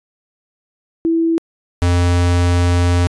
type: tone pair in turn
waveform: sine / square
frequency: 329.6 / 87.88 Hz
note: E4 / F2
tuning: 0 / +11 cents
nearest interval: octave + major seventh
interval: 2289 cents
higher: first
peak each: -12 dBFS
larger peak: neither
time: 1.05-1.38 / 1.82-3.07 s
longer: second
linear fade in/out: 0 ms
effects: resampled to 22050 Hz